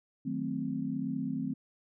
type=chord; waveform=sine; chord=D# diminished seventh; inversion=none; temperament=equal; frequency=155.56 / 185 / 220 / 261.6 Hz; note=D#3 / F#3 / A3 / C4; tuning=0 / 0 / 0 / 0 cents; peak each=-39 / -39 / -37 / -34 dBFS; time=0.25-1.54 s; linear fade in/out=10 ms; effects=none